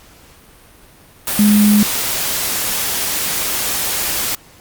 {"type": "tone in noise", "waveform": "sine", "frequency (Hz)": 208.6, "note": "G#3", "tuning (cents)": 8, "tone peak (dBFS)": -8, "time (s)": [1.39, 1.83], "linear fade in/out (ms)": 2, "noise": "white", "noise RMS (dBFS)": -19, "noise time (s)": [1.27, 4.35], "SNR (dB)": 8, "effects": ["pink hiss -45 dBFS RMS until 4.6 s", "Opus 48 kbps"]}